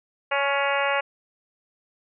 harmonic tone with a mistuned harmonic, 280 Hz, C#4, 18 cents sharp, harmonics 2 / 3 / 4 / 5 / 6 / 7 / 8 / 9 / 10, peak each -26 / -28 / -29 / -30 / -31 / -31 / -32 / -33 / -33 dBFS, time 0.31-1.01 s, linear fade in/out 10 ms, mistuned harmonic 4, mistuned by -19 cents, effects none

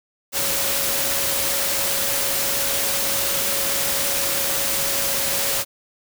sine tone in noise, 554.4 Hz, C#5, in tune, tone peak -32 dBFS, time 0.32-5.65 s, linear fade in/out 50 ms, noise white, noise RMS -22 dBFS, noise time 0.32-5.65 s, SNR -13 dB, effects none

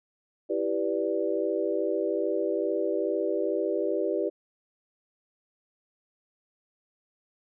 sine chord, E minor seventh, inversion none, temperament equal, 329.6 / 392 / 493.9 / 587.3 Hz, E4 / G4 / B4 / D5, 0 / 0 / 0 / 0 cents, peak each -31 / -29 / -31 / -31 dBFS, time 0.49-4.3 s, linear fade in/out 20 ms, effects none

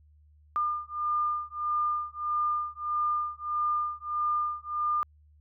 sine beating tone pair, 1204 / 1205.6 Hz, D6 / D6, +43 / +45 cents, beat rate 1.6 Hz, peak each -30 / -30 dBFS, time 0.56-5.03 s, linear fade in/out 0 ms, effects added 75 Hz sine -56 dBFS peak until 5.4 s

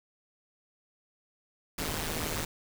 pink noise with amplitude modulation, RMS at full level -30 dBFS, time 1.78-2.45 s, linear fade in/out 5 ms, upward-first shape sine, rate 156 Hz, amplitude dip 80%, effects none

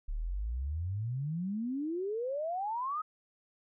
sine exponential sweep, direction up, 34.25 to 1289 Hz, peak -32 dBFS, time 0.08-3.02 s, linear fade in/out 10 ms, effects none

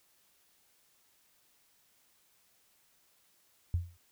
sine tone with exponential decay, 86.8 Hz, F2, 10 cents flat, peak -24 dBFS, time 3.74-3.97 s, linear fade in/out 0 ms, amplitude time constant 50 ms, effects white hiss -69 dBFS RMS until 4.11 s

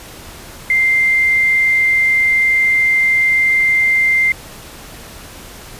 sine tone with quantisation, 2093 Hz, C7, in tune, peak -10 dBFS, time 0.7-4.32 s, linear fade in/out 2 ms, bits 6, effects pink hiss -35 dBFS RMS until 5.79 s + resampled to 32000 Hz

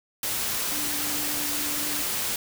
sine tone in noise, 294.2 Hz, D4, 3 cents sharp, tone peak -37 dBFS, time 0.72-2.02 s, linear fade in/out 2 ms, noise white, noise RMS -28 dBFS, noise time 0.23-2.36 s, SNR -12 dB, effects none

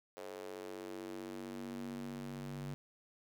square tone with high-pass filter sweep, 47.77 Hz, G1, 44 cents flat, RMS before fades -45 dBFS, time 0.17-2.74 s, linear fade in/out 0 ms, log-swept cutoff 490 to 160 Hz, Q 3.3, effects none

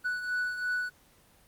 triangle beating tone pair, 1480 / 1482.9 Hz, F#6 / F#6, 0 / +3 cents, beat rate 2.9 Hz, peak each -28 / -36 dBFS, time 0.04-0.9 s, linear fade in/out 20 ms, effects pink hiss -61 dBFS RMS until 1.47 s + Opus 24 kbps

